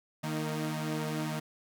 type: tone cluster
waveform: sawtooth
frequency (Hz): 154.5 / 230.8 / 312.6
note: D#3 / A#3 / D#4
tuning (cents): -12 / -17 / +8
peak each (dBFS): -30 / -34 / -35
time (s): 0.23-1.4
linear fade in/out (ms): 10
effects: none